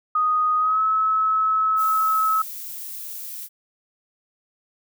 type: tone with pitch glide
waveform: sine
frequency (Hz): 1244.5 to 1293.6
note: D#6 to E6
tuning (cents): 0 to -33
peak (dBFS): -17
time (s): 0.15-2.42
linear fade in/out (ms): 5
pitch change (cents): +67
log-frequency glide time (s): 0.58-0.81
type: noise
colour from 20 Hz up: violet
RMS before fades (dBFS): -34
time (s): 1.76-3.49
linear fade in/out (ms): 50
effects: none